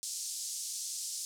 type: band-pass noise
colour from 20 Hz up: pink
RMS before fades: -39 dBFS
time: 0.03-1.25 s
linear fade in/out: 0 ms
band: 5300 to 9500 Hz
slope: 24 dB/octave
effects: none